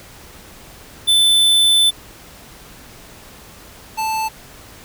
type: tone pair in turn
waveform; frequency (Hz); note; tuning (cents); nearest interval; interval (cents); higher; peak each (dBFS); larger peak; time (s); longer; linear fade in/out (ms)
square; 3520 / 880; A7 / A5; 0 / 0; 2 octaves; 2400; first; -11 / -19; first; 1.07-1.91 / 3.97-4.29; first; 20
effects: pink hiss -41 dBFS RMS until 4.84 s